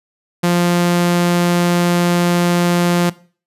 sawtooth tone, 174.61 Hz, F3, in tune, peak -8 dBFS, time 0.43-3.1 s, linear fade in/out 10 ms, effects noise-tail reverb RT60 0.4 s tail -19 dB re dry + resampled to 32000 Hz

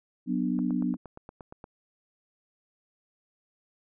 sine chord, B minor, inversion second, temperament just, 185.21 / 246.9 / 296.3 Hz, F#3 / B3 / D4, +2 / 0 / +15 cents, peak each -30 / -28 / -31 dBFS, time 0.26-0.97 s, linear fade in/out 50 ms
click train, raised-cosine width 1 ms, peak -29 dBFS, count 10, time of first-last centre 0.59-1.641 s, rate 8.56 Hz
effects none

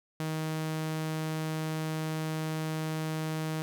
sawtooth tone, 157.5 Hz, D#3, 21 cents sharp, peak -27 dBFS, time 0.2-3.62 s, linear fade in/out 0 ms, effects none

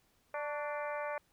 harmonic tone with a mistuned harmonic, 294.8 Hz, D4, 7 cents sharp, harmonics 2 / 3 / 4 / 5 / 6 / 7 / 8, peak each -38 / -42 / -44 / -46 / -48 / -49 / -50 dBFS, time 0.34-1.18 s, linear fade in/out 2 ms, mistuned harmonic 4, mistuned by -49 cents, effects pink hiss -72 dBFS RMS until 1.32 s

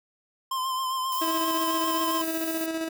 square tone with vibrato, 1042 Hz, C6, 7 cents flat, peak -27 dBFS, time 0.51-2.22 s, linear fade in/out 5 ms, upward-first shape triangle, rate 7.5 Hz, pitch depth 39 cents each way
violet noise, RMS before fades -35 dBFS, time 1.12-2.66 s, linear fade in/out 0 ms
30% pulse tone with tremolo, 324.3 Hz, E4, 28 cents flat, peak -24 dBFS, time 1.21-2.89 s, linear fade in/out 10 ms, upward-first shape square, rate 15 Hz, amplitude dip 35%
effects none

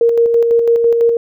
sine tone with tremolo, 466.2 Hz, A#4, in tune, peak -7 dBFS, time 0.01-1.17 s, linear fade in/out 2 ms, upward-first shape square, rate 6 Hz, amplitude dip 35%, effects none

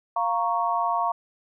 sine chord, Bb minor, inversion second, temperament equal, 698.5 / 932.3 / 1108.7 Hz, F5 / Bb5 / Db6, 0 / 0 / 0 cents, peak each -26 dBFS, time 0.16-1.12 s, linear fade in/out 5 ms, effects none

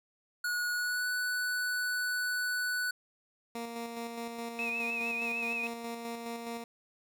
square tone with pitch glide, 1455 to 1485.6 Hz, F#6 to F#6, -29 to +7 cents, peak -31 dBFS, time 0.44-2.91 s, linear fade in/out 5 ms, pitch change +36 cents, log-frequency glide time 0.73-1.08 s
15% pulse tone with tremolo, 233.1 Hz, A#3, in tune, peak -30 dBFS, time 3.55-6.64 s, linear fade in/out 2 ms, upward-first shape square, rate 4.8 Hz, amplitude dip 35%
sine tone with vibrato, 2540 Hz, D#7, 35 cents sharp, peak -32 dBFS, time 4.59-5.67 s, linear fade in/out 0 ms, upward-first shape triangle, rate 6.6 Hz, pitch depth 68 cents each way
effects none

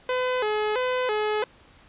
sawtooth tone with vibrato, 463.5 Hz, A#4, 10 cents flat, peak -19 dBFS, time 0.09-1.44 s, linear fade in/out 2 ms, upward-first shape square, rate 1.5 Hz, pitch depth 150 cents each way, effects pink hiss -54 dBFS RMS until 1.88 s + resampled to 8000 Hz

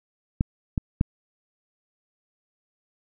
clicks, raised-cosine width 5 ms, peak -8 / -11 / -7 dBFS, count 3, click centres 0.409 / 0.778 / 1.011 s, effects none

